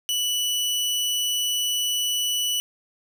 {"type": "tone", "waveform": "sawtooth", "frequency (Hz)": 2960, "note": "F#7", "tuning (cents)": 0, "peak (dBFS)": -19, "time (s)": [0.09, 2.6], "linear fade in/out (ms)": 0, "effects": []}